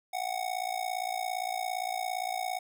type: tone with amplitude modulation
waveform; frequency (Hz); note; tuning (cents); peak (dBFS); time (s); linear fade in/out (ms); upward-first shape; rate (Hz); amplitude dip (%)
square; 740; F#5; 0; -28; 0.13-2.59; 10; sine; 57.5; 90
effects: none